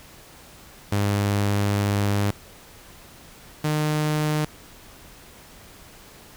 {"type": "tone pair in turn", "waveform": "sawtooth", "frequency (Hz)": [101.6, 152.23], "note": ["G#2", "D#3"], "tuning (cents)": [-38, -38], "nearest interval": "perfect fifth", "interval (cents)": 700, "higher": "second", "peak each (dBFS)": [-16, -17], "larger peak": "first", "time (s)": [[0.92, 2.31], [3.64, 4.45]], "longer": "first", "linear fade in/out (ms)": 5, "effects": ["pink hiss -47 dBFS RMS until 6.36 s"]}